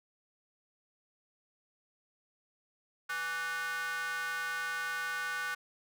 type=tone with high-pass filter; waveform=square; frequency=165.2 Hz; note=E3; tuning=4 cents sharp; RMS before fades=-36 dBFS; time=3.09-5.55 s; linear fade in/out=10 ms; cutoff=1400 Hz; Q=5.7; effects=none